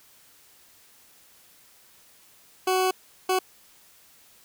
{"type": "tone bursts at uneven times", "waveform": "20% pulse", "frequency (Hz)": 372.7, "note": "F#4", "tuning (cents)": 13, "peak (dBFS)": -16, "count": 2, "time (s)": [[2.67, 2.91], [3.29, 3.39]], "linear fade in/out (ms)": 5, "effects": ["white hiss -56 dBFS RMS until 4.44 s"]}